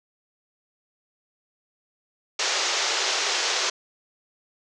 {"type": "band-pass noise", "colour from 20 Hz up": "white", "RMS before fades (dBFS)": -25, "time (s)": [2.39, 3.7], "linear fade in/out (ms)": 5, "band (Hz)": [360, 6600], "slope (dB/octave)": 48, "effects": []}